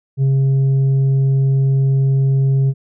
triangle tone with tanh clipping, 135.4 Hz, C#3, 40 cents flat, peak -12 dBFS, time 0.17-2.74 s, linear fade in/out 50 ms, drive 8 dB, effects none

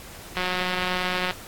click train, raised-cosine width 0.3 ms, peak -10 dBFS, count 172, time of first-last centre 0.37-1.31 s, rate 182 Hz, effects pink hiss -42 dBFS RMS until 1.47 s + AAC 64 kbps

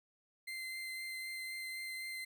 35% pulse tone with vibrato, 2075 Hz, C7, 15 cents flat, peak -39 dBFS, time 0.47-2.25 s, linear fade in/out 10 ms, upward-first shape triangle, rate 3.9 Hz, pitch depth 12 cents each way, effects 13-bit

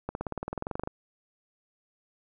accelerating click train, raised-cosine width 1 ms, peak -18 dBFS, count 17, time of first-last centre 0.09-0.874 s, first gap 61 ms, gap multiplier 0.97, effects none

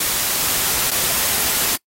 white noise with dropouts, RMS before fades -19 dBFS, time 0-1.76 s, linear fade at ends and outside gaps 5 ms, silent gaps 0.904-0.913 s, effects noise-tail reverb RT60 0.1 s tail -23 dB re dry + AAC 48 kbps

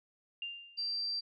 sine tone with exponential decay, 2794 Hz, F7, in tune, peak -35 dBFS, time 0.42-1.02 s, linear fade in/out 2 ms, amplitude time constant 130 ms
sine tone, 4699 Hz, D8, in tune, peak -33 dBFS, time 0.77-1.21 s, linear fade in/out 20 ms
effects none

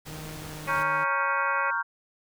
pink noise, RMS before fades -42 dBFS, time 0.05-0.84 s, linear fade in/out 20 ms
sawtooth tone with pitch glide, 155.56 to 152.53 Hz, D#3 to D#3, 0 to -34 cents, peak -35 dBFS, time 0.07-1.05 s, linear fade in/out 20 ms, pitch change -34 cents, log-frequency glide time 0.3-0.74 s
harmonic tone, 277.2 Hz, C#4, in tune, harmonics 2 / 3 / 4 / 5 / 6 / 7 / 8 / 9, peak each -35 / -40 / -34 / -43 / -45 / -37 / -39 / -37 dBFS, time 0.67-1.71 s, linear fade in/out 10 ms
sine chord, G half-diminished seventh, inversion first, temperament equal, 932.3 / 1108.7 / 1396.9 / 1568 Hz, Bb5 / Db6 / F6 / G6, 0 / 0 / 0 / 0 cents, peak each -31 / -32 / -30 / -30 dBFS, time 0.68-1.83 s, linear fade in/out 20 ms
effects none

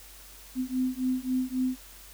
sine beating tone pair, 254.5 / 258.2 Hz, C4 / C4, -48 / -23 cents, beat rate 3.7 Hz, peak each -29 dBFS, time 0.55-1.78 s, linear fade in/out 50 ms, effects added 48 Hz sine -52 dBFS peak until 2.13 s + white hiss -50 dBFS RMS until 2.13 s

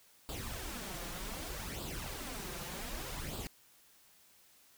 pink noise with flanger, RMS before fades -42 dBFS, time 0.29-3.47 s, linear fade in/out 0 ms, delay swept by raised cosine 0.24 to 5.84 ms, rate 0.65 Hz, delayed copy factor +0.65, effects white hiss -64 dBFS RMS until 4.77 s

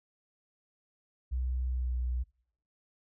sine tone with pitch glide, 63.1 to 61.69 Hz, B1 to B1, +38 to -1 cents, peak -29 dBFS, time 1.31-2.24 s, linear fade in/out 20 ms, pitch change -39 cents, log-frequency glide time 1.68-1.95 s, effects noise-tail reverb RT60 0.7 s tail -26 dB re dry

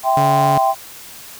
sine chord, C major, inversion first, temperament equal with one note detuned, 659.3 / 784 / 1038.7 Hz, E5 / G5 / C6, 0 / 0 / -13 cents, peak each -19 / -14 / -20 dBFS, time 0.03-0.75 s, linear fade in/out 50 ms
sawtooth tone, 141.9 Hz, C#3, 41 cents sharp, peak -14 dBFS, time 0.17-0.58 s, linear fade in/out 2 ms
effects white hiss -37 dBFS RMS until 1.39 s

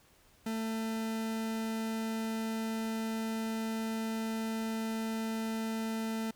40% pulse tone, 222.7 Hz, A3, 21 cents sharp, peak -32 dBFS, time 0.46-6.31 s, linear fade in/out 5 ms, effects pink hiss -64 dBFS RMS until 6.35 s

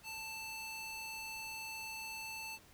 square tone with high-pass filter, 883 Hz, A5, 6 cents sharp, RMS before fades -45 dBFS, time 0.03-2.59 s, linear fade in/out 50 ms, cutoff 1900 Hz, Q 1.5, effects pink hiss -62 dBFS RMS until 2.73 s

